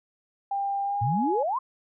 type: tone with pitch glide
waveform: sine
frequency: 796 to 837.5 Hz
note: G5 to G#5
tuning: +26 to +14 cents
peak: -25 dBFS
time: 0.51-1.43 s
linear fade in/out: 5 ms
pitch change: +88 cents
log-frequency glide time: 0.83-1.22 s
type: exponential sweep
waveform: sine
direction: up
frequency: 103.9 to 1111 Hz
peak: -24 dBFS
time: 1.01-1.59 s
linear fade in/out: 10 ms
effects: none